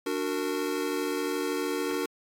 square chord, D augmented, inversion none, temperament just, 293.7 / 367.1 / 458.9 Hz, D4 / F#4 / A#4, 0 / -14 / -27 cents, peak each -33 dBFS, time 0.06-2.06 s, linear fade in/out 5 ms, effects AAC 48 kbps

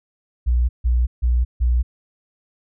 sine tone bursts, 60.6 Hz, B1, 32 cents flat, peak -14 dBFS, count 4, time 0.46-1.83 s, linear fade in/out 20 ms, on 230 ms, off 150 ms, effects none

